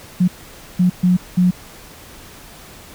sine tone bursts at uneven times, 180.5 Hz, F#3, 43 cents flat, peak -10 dBFS, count 4, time 0.2-0.28 / 0.79-0.9 / 1.03-1.17 / 1.37-1.51 s, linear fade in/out 10 ms, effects pink hiss -40 dBFS RMS until 2.94 s

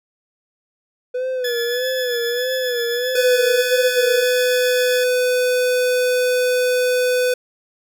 triangle tone with vibrato, 493.9 Hz, B4, in tune, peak -18 dBFS, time 1.14-4.24 s, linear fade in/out 10 ms, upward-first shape sine, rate 1.6 Hz, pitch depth 84 cents each way
20% pulse tone with tremolo, 1717 Hz, A6, 43 cents flat, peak -18 dBFS, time 1.44-5.04 s, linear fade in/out 5 ms, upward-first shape sine, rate 7.5 Hz, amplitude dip 25%
square tone, 500 Hz, B4, 21 cents sharp, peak -16 dBFS, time 3.15-7.34 s, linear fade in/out 5 ms
effects none

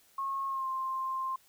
sine tone with pitch glide, 1087 to 1053 Hz, C#6 to C6, -34 to +11 cents, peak -31 dBFS, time 0.18-1.36 s, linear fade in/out 5 ms, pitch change -55 cents, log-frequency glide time 0.48-0.67 s, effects white hiss -64 dBFS RMS until 1.48 s

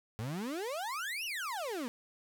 35% pulse exponential two-way sweep, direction up then down, 103.83 to 2975 to 224 Hz, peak -34 dBFS, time 0.19-1.88 s, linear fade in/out 0 ms, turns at 1.25 s, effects none

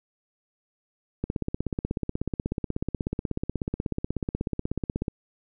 click train, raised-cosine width 3 ms, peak -14 dBFS, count 64, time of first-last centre 1.24-5.081 s, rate 16.4 Hz, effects none

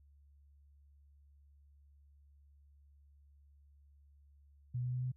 sine tone with pitch steps, 123.47 / 124.69 / 125.92 / 127.16 Hz, B2 / B2 / B2 / C3, 0 / +17 / +34 / -49 cents, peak -34 dBFS, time 4.74-5.12 s, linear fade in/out 10 ms, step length 95 ms, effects added 71 Hz sine -61 dBFS peak until 5.16 s

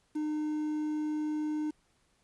triangle tone with quantisation, 304.4 Hz, D#4, 38 cents flat, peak -28 dBFS, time 0.15-1.71 s, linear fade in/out 10 ms, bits 9, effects pink hiss -71 dBFS RMS until 2.23 s + resampled to 24000 Hz

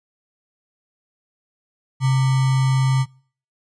sine tone with sample-and-hold, 132.4 Hz, C3, 21 cents sharp, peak -14 dBFS, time 2-3.06 s, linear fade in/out 50 ms, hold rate 1050 Hz, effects noise-tail reverb RT60 0.5 s tail -25 dB re dry + resampled to 22050 Hz

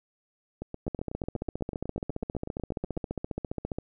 two click trains, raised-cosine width 2 ms, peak -18 / -22 dBFS, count 44 / 20, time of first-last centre 0.88-3.785 / 0.62-2.969 s, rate 14.8 / 8.09 Hz, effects none

